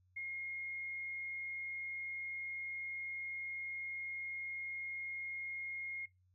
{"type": "tone", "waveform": "sine", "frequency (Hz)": 2144, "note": "C7", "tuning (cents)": 42, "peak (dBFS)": -40, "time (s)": [0.16, 6.06], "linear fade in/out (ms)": 10, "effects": ["noise-tail reverb RT60 0.2 s tail -20 dB re dry", "added 91 Hz sine -69 dBFS peak until 6.34 s"]}